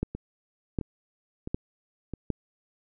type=two click trains; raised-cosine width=3 ms; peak=-21 / -14 dBFS; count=4 / 4; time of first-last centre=0.15-2.137 / 0.03-2.303 s; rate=1.51 / 1.32 Hz; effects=none